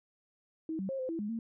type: tone with pitch steps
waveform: sine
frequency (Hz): 319.9 / 192.4 / 537 / 516 / 329.8 / 208.2 / 227.9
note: D#4 / G3 / C5 / C5 / E4 / G#3 / A#3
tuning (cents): +48 / -32 / +45 / -24 / +1 / +5 / -39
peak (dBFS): -33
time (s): 0.69-1.39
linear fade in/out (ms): 2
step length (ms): 100
effects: none